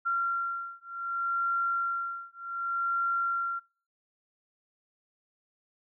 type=beating tone pair; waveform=sine; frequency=1375 / 1375.66 Hz; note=F6 / F6; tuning=-27 / -27 cents; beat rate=0.66 Hz; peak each=-31 dBFS; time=0.05-3.6 s; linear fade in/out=20 ms; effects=noise-tail reverb RT60 0.4 s tail -25 dB re dry